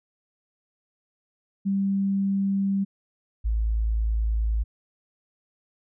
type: tone pair in turn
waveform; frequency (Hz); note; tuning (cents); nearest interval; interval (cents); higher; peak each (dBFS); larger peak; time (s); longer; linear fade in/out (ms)
sine; 196.3 / 54.83; G3 / A1; +3 / -5; octave + minor seventh; 2208; first; -21; neither; 1.65-2.85 / 3.44-4.64; neither; 20
effects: none